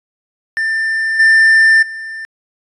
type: tone with level steps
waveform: triangle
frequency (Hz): 1787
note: A6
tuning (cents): +26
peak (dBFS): -12 / -4 / -22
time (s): 0.57-2.25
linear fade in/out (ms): 0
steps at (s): 1.19 / 1.82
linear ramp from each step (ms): 10
effects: resampled to 24000 Hz